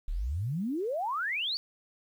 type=exponential sweep; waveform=sine; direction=up; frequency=33.35 to 4699 Hz; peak=-29 dBFS; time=0.08-1.57 s; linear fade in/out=0 ms; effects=10-bit